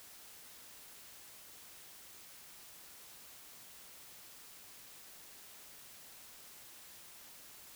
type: silence
effects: white hiss -55 dBFS RMS until 7.75 s